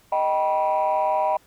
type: chord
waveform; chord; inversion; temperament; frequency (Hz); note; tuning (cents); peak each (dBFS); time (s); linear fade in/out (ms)
sine; Eb augmented; none; just; 622.3 / 777.8 / 972.3; Eb5 / G5 / B5; 0 / -14 / -27; -22; 0.12-1.37; 5
effects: tanh soft clip ceiling -14 dBFS + pink hiss -57 dBFS RMS until 1.46 s